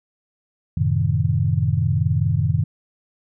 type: chord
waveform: sine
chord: F# diminished seventh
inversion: none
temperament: equal with one note detuned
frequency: 91.49 / 110 / 130.81 / 155.56 Hz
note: F#2 / A2 / C3 / Eb3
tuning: -19 / 0 / 0 / 0 cents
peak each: -22 dBFS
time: 0.77-2.64 s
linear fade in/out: 5 ms
effects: none